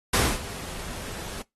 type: noise with ADSR envelope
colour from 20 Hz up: pink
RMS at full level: -20 dBFS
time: 0.13-1.42 s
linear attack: 7 ms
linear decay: 250 ms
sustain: -17 dB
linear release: 4 ms
effects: noise-tail reverb RT60 0.2 s tail -24 dB re dry + AAC 32 kbps